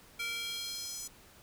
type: tone with high-pass filter sweep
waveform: square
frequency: 464.2 Hz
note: A#4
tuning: 7 cents flat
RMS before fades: -39 dBFS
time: 0.19-1.08 s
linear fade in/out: 10 ms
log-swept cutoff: 2100 to 6800 Hz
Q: 2.4
effects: pink hiss -58 dBFS RMS until 1.42 s